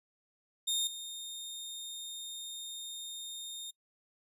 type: tone with level steps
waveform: sawtooth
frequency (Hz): 3667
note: A#7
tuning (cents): -29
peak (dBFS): -27 / -38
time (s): 0.67-3.71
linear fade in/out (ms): 10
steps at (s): 0.87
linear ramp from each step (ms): 2
effects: noise-tail reverb RT60 0.1 s tail -21 dB re dry + resampled to 32000 Hz